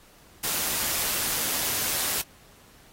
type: noise with amplitude modulation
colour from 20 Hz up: white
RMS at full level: -26 dBFS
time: 0.43-2.22 s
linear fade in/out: 10 ms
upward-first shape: sine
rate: 156 Hz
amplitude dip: 30%
effects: pink hiss -55 dBFS RMS until 2.92 s + AAC 48 kbps